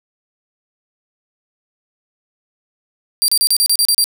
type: tone bursts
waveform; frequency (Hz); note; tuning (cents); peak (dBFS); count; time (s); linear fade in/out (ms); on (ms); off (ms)
20% pulse; 4713; D8; +5; -5; 9; 3.22-4.041; 0; 61; 34
effects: none